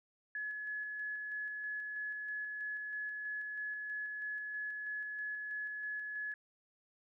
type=tone with tremolo; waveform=sine; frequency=1700 Hz; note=G#6; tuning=40 cents sharp; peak=-37 dBFS; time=0.35-6.34 s; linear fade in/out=2 ms; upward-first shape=square; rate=3.1 Hz; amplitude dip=25%; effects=none